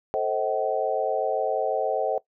sine chord, A diminished seventh, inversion none, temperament just, 440 / 528 / 633.6 / 760.3 Hz, A4 / C5 / Eb5 / Gb5, 0 / +16 / +31 / +47 cents, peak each -28 dBFS, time 0.14-2.18 s, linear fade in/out 0 ms, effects noise-tail reverb RT60 0.1 s tail -19 dB re dry

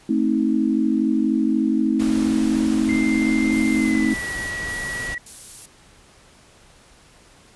sine chord, A diminished, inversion none, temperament just, 220 / 264 / 316.8 Hz, A3 / C4 / Eb4, 0 / +16 / +31 cents, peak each -21 dBFS, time 0.09-4.14 s, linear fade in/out 5 ms
pink noise, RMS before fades -33 dBFS, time 1.99-5.15 s, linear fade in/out 10 ms
sine tone with pitch glide, 2093 to 1930.4 Hz, C7 to B6, 0 to -40 cents, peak -26 dBFS, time 2.89-5.18 s, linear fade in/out 2 ms, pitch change -140 cents, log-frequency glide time 3.73-4.26 s
violet noise bursts, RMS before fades -34 dBFS, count 4, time 3.52-5.66 s, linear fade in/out 5 ms, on 400 ms, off 180 ms
effects pink hiss -51 dBFS RMS until 7.55 s + resampled to 24000 Hz

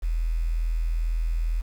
sine tone with quantisation, 41.12 Hz, E1, 4 cents flat, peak -22 dBFS, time 0.02-1.62 s, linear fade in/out 20 ms, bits 8, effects none

